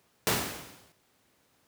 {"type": "noise with exponential decay", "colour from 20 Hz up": "pink", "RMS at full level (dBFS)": -23, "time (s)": [0.27, 0.92], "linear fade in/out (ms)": 0, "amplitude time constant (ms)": 140, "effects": ["pink hiss -68 dBFS RMS until 1.67 s", "high-pass 100 Hz 12 dB/octave"]}